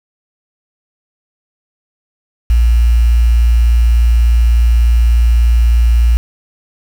sine tone with quantisation, 58.27 Hz, A#1, in tune, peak -6 dBFS, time 2.5-6.17 s, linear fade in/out 0 ms, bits 5, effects none

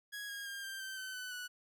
sawtooth tone with pitch steps, 1661.2 / 1633.6 / 1606.5 / 1579.8 / 1553.5 / 1527.7 / 1502.4 / 1477.4 Hz, G#6 / G#6 / G6 / G6 / G6 / G6 / F#6 / F#6, 0 / -29 / +42 / +13 / -16 / -45 / +26 / -3 cents, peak -38 dBFS, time 0.12-1.48 s, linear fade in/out 20 ms, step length 170 ms, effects none

